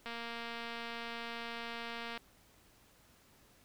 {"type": "click train", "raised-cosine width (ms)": 0.3, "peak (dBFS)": -27, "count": 494, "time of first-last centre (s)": [0.06, 2.176], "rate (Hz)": 233, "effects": ["pink hiss -65 dBFS RMS until 3.64 s"]}